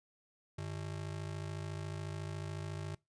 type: ring-modulated tone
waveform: square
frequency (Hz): 123.47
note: B2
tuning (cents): 0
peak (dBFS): -37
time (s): 0.58-2.95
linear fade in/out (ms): 5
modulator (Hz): 27
effects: noise-tail reverb RT60 0.2 s tail -22 dB re dry + resampled to 22050 Hz